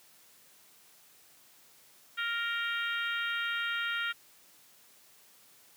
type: harmonic tone with a mistuned harmonic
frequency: 466.2 Hz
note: A#4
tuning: in tune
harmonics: 3 / 4 / 5 / 6 / 7 / 8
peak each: -33 / -37 / -41 / -41 / -40 / -45 dBFS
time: 2.17-4.13 s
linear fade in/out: 20 ms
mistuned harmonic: 7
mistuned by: -32 cents
effects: white hiss -60 dBFS RMS until 5.76 s + high-pass 100 Hz 12 dB/octave